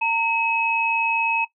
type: tone pair together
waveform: sine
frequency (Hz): 915 / 2564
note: A#5 / E7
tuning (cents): -32 / -49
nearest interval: octave + tritone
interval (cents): 1783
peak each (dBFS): -22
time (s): 0.01-1.45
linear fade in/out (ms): 10
effects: noise-tail reverb RT60 0.1 s tail -17 dB re dry